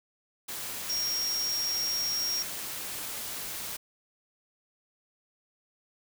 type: tone in noise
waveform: sine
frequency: 5588 Hz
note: F8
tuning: in tune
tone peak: -28 dBFS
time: 0.89-2.43 s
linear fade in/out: 10 ms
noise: white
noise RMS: -37 dBFS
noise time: 0.48-3.77 s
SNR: +6 dB
effects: none